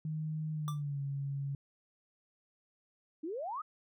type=tone with pitch glide; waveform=sine; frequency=155.56 to 139.39 Hz; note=D#3 to C#3; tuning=0 to +10 cents; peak=-34 dBFS; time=0.05-1.55 s; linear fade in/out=2 ms; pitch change=-190 cents; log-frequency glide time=0.52-1.01 s
type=tone with exponential decay; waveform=square; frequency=1174.7 Hz; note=D6; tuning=in tune; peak=-36 dBFS; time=0.68-0.82 s; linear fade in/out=0 ms; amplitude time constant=29 ms
type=exponential sweep; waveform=sine; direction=up; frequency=294 to 1318.5 Hz; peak=-36 dBFS; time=3.23-3.62 s; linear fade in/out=10 ms
effects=none